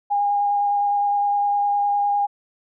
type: tone with vibrato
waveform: sine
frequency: 814 Hz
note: G#5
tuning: 35 cents flat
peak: -17 dBFS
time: 0.1-2.27 s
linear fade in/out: 20 ms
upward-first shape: square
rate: 9.8 Hz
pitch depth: 8 cents each way
effects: none